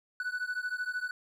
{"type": "beating tone pair", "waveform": "triangle", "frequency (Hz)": [1480, 1493], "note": ["F#6", "F#6"], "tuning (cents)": [0, 15], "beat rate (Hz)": 13, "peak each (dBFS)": [-33, -34], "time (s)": [0.2, 1.11], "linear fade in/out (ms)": 2, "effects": []}